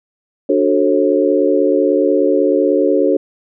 sine chord, D major seventh, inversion none, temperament equal with one note detuned, 293.7 / 370 / 440 / 541.4 Hz, D4 / F#4 / A4 / C#5, 0 / 0 / 0 / -41 cents, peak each -16 dBFS, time 0.49-3.17 s, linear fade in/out 5 ms, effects none

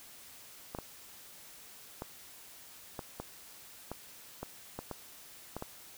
clicks, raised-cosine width 1 ms, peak -24 dBFS, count 11, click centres 0.749 / 0.787 / 2.021 / 2.992 / 3.2 / 3.916 / 4.43 / 4.79 / 4.913 / 5.566 / 5.624 s, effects white hiss -53 dBFS RMS until 5.97 s

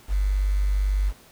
sine tone with quantisation, 49.09 Hz, G1, 3 cents sharp, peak -19 dBFS, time 0.08-1.13 s, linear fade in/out 50 ms, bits 7, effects pink hiss -52 dBFS RMS until 1.31 s

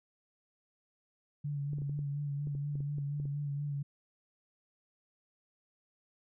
sine tone with vibrato, 143.7 Hz, D3, 37 cents flat, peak -33 dBFS, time 1.44-3.83 s, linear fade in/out 10 ms, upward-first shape sine, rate 4.2 Hz, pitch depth 32 cents each way
clicks, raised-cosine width 3 ms, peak -34 dBFS, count 12, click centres 1.733 / 1.785 / 1.819 / 1.895 / 1.991 / 2.472 / 2.551 / 2.755 / 2.805 / 2.984 / 3.2 / 3.255 s
effects none

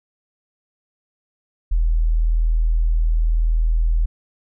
sine tone, 40.47 Hz, E1, 31 cents flat, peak -14 dBFS, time 1.71-4.06 s, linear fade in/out 10 ms, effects none

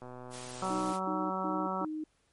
click train, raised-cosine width 1 ms, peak -32 dBFS, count 112, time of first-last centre 0.02-0.908 s, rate 125 Hz
white noise, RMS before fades -45 dBFS, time 0.3-1 s, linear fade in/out 50 ms
harmonic tone, 188.5 Hz, F#3, 32 cents sharp, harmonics 1 / 2 / 3 / 4 / 5 / 6 / 7, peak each -38 / -42 / -40 / -39 / -38 / -40 / -37 dBFS, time 0.62-1.85 s, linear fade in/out 2 ms
sine tone bursts, 310 Hz, D#4, 6 cents flat, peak -34 dBFS, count 4, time 0.7-2.04 s, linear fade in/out 5 ms, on 230 ms, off 140 ms
effects pink hiss -72 dBFS RMS until 2.32 s + MP3 48 kbps

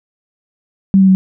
sine tone with pitch steps, 193.6 / 191.2 / 188.6 Hz, G3 / G3 / F#3, -21 / -43 / +33 cents, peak -5 dBFS, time 0.94-1.15 s, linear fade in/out 0 ms, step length 70 ms, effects none

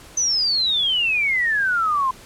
sine exponential sweep, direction down, 6190 to 1019 Hz, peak -17 dBFS, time 0.17-2.11 s, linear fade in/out 5 ms, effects pink hiss -44 dBFS RMS until 2.25 s + low-pass 12000 Hz 12 dB/octave

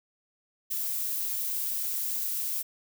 violet noise with ADSR envelope, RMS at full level -29 dBFS, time 0.7-2.63 s, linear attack 19 ms, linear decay 9 ms, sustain -2 dB, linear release 20 ms, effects none

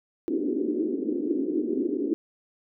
pink band-pass noise, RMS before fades -27 dBFS, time 0.28-2.14 s, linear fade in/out 0 ms, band 270 to 380 Hz, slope 48 dB/octave, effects none

